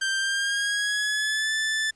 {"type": "tone with pitch glide", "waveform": "sawtooth", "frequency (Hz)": [1573, 1755.5], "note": ["G6", "A6"], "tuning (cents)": [6, -4], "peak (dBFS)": -20, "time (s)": [0.01, 1.91], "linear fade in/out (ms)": 10, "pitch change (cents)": 190, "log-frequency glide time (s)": [0.17, 1.53], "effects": ["pink hiss -65 dBFS RMS until 1.95 s", "resampled to 22050 Hz"]}